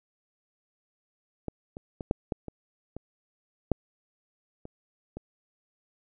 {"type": "clicks", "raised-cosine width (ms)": 2, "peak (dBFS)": [-19, -26, -22, -10, -15, -24, -24, -9, -28, -24], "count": 10, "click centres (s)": [1.483, 1.769, 2.008, 2.111, 2.322, 2.483, 2.966, 3.717, 4.654, 5.17], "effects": []}